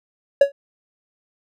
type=tone with exponential decay; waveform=triangle; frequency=560 Hz; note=C#5; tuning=18 cents sharp; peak=-3 dBFS; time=0.41-0.52 s; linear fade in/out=5 ms; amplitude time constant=23 ms; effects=none